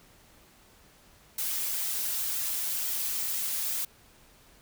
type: noise with flanger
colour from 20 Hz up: blue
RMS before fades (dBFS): -31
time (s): 1.38-3.85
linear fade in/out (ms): 5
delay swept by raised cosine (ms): 1.7 to 6.9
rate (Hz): 2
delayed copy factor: -0.7
effects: pink hiss -58 dBFS RMS until 4.61 s